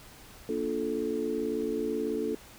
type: chord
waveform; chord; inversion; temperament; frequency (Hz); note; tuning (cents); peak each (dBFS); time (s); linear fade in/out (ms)
sine; Bb major seventh; none; just; 233.1 / 291.4 / 349.6 / 437; Bb3 / D4 / F4 / A4; 0 / -13 / +2 / -12; -36 / -34 / -36 / -31; 0.49-2.35; 2
effects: pink hiss -51 dBFS RMS until 2.58 s